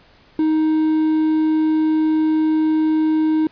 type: tone with quantisation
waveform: triangle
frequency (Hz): 313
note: D#4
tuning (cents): +10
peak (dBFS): -12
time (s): 0.39-3.47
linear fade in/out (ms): 2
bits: 7
effects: pink hiss -51 dBFS RMS until 3.51 s + resampled to 11025 Hz